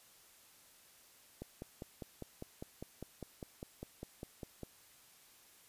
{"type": "click train", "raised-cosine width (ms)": 2, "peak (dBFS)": -30, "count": 17, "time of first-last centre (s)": [1.42, 4.633], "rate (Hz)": 4.98, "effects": ["white hiss -63 dBFS RMS until 5.68 s", "resampled to 32000 Hz"]}